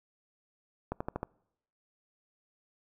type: accelerating click train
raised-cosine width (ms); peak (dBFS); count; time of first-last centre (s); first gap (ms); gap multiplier
1; -19; 5; 0.92-1.231; 85; 0.94
effects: noise-tail reverb RT60 0.8 s tail -26 dB re dry